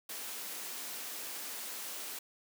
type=high-pass noise; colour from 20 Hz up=white; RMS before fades=-42 dBFS; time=0.09-2.19 s; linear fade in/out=5 ms; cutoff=210 Hz; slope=24 dB/octave; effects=none